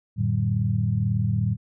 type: tone cluster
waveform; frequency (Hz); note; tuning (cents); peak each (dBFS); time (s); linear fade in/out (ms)
sine; 89.8 / 111.8 / 148.4 / 189.9; F2 / A2 / D3 / F#3; +49 / +28 / +18 / +45; -30 / -22 / -29 / -28; 0.16-1.57; 50
effects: none